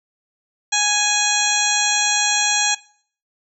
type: harmonic tone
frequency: 830.6 Hz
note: G#5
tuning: in tune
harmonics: 1 / 2 / 3 / 4 / 5 / 7 / 8 / 9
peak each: -24 / -24 / -24 / -24 / -24 / -24 / -24 / -24 dBFS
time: 0.72-2.75 s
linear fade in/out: 10 ms
effects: noise-tail reverb RT60 0.5 s tail -19 dB re dry